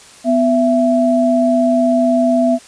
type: tone pair together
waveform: sine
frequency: 249.6 / 666.4 Hz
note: B3 / E5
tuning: +19 / +19 cents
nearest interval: octave + perfect fourth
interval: 1700 cents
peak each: -13 dBFS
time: 0.24-2.59 s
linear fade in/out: 50 ms
effects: white hiss -41 dBFS RMS until 2.67 s + resampled to 22050 Hz